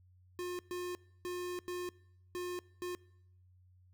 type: tone bursts at uneven times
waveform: square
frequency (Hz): 357.1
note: F4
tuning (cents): +39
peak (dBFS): -38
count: 6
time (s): 0.39-0.59 / 0.71-0.95 / 1.25-1.59 / 1.68-1.89 / 2.35-2.59 / 2.82-2.95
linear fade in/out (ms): 0
effects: noise-tail reverb RT60 0.8 s tail -23 dB re dry + added 91 Hz sine -61 dBFS peak until 3.93 s